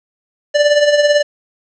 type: tone with tremolo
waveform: square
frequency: 587.3 Hz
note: D5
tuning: in tune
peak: -7 dBFS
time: 0.54-1.23 s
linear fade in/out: 20 ms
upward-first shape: triangle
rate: 18 Hz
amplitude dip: 65%
effects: resampled to 16000 Hz + 7-bit